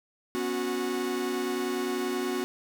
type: chord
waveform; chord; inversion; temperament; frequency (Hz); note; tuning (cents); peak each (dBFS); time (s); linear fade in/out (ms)
45% pulse; B suspended second; none; equal with one note detuned; 246.9 / 277.2 / 366.6; B3 / C#4 / F#4; 0 / 0 / -16; -34 / -35 / -30; 0.35-2.44; 0
effects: none